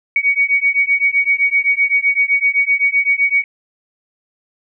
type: beating tone pair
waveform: sine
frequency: 2242 / 2249.8 Hz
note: C#7 / C#7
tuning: +19 / +25 cents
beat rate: 7.8 Hz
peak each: -15 dBFS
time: 0.16-3.44 s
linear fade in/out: 2 ms
effects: none